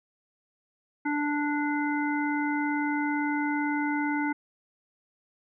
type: harmonic tone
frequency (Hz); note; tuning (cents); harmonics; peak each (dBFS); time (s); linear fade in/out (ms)
293.7; D4; 0; 1 / 3 / 5 / 7; -27 / -32 / -34 / -35; 1.05-4.33; 10
effects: none